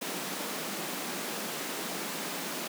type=high-pass noise; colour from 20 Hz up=pink; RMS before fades=-36 dBFS; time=0.01-2.68 s; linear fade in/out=10 ms; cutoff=170 Hz; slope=48 dB/octave; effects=none